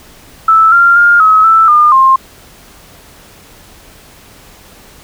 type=tone with pitch steps; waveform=sine; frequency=1315 / 1387 / 1409 / 1280 / 1322 / 1210 / 1060 Hz; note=E6 / F6 / F6 / D#6 / E6 / D#6 / C6; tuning=-5 / -12 / +15 / +49 / +5 / -49 / +22 cents; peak=-3 dBFS; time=0.48-2.16 s; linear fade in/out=5 ms; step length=240 ms; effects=pink hiss -39 dBFS RMS until 5.03 s